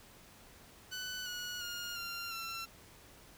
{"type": "tone with pitch steps", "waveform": "15% pulse", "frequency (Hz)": [1496, 1458.5, 1421.9, 1386.2, 1351.4], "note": ["F#6", "F#6", "F6", "F6", "E6"], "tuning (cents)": [19, -25, 31, -13, 43], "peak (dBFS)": -33, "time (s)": [0.91, 2.66], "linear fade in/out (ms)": 20, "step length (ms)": 350, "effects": ["pink hiss -58 dBFS RMS until 3.37 s"]}